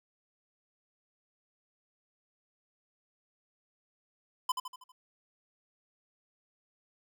square tone with echo, 1016 Hz, B5, 49 cents sharp, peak -27 dBFS, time 4.49-4.52 s, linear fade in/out 5 ms, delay 80 ms, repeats 5, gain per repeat -6 dB, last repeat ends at 4.92 s, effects none

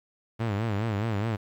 sawtooth tone with vibrato, 107.3 Hz, A2, 43 cents flat, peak -22 dBFS, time 0.39-1.37 s, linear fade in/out 20 ms, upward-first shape sine, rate 4.8 Hz, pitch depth 140 cents each way, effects low-pass 3000 Hz 12 dB/octave + 10-bit

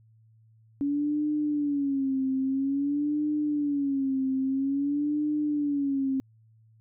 sine tone with vibrato, 281.5 Hz, C#4, 27 cents sharp, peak -24 dBFS, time 0.81-6.2 s, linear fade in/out 0 ms, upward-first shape sine, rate 0.5 Hz, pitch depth 110 cents each way, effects added 111 Hz sine -56 dBFS peak until 6.8 s

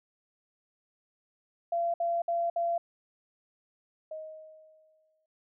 sine tone bursts, 683 Hz, F5, 39 cents flat, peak -26 dBFS, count 4, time 1.72-2.78 s, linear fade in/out 5 ms, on 220 ms, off 60 ms
sine tone with exponential decay, 627 Hz, D#5, 13 cents sharp, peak -35 dBFS, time 4.11-5.26 s, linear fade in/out 5 ms, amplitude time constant 250 ms
effects none

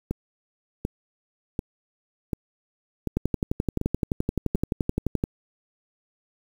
two click trains, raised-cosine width 3 ms, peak -10 / -13 dBFS, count 25 / 7, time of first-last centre 3.17-5.239 / 0.11-4.554 s, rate 11.6 / 1.35 Hz, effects 7-bit

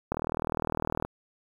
click train, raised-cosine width 1 ms, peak -15 dBFS, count 38, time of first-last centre 0.12-1.05 s, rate 39.8 Hz, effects 8-bit

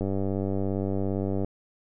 click train, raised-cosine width 2 ms, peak -16 dBFS, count 141, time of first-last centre 0.01-1.446 s, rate 97.5 Hz, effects none

